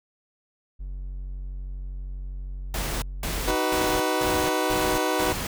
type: tone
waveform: triangle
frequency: 46.25 Hz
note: F#1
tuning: in tune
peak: -29 dBFS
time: 0.79-3.56 s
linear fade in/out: 20 ms
type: noise bursts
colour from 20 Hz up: pink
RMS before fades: -30 dBFS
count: 6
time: 2.74-5.47 s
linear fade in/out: 2 ms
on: 280 ms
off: 210 ms
type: chord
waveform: 20% pulse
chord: B major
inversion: first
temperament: equal with one note detuned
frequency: 311.1 / 377.8 / 493.9 Hz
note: D#4 / F#4 / B4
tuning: 0 / +36 / 0 cents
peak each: -22 dBFS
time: 3.47-5.33 s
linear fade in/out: 10 ms
effects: none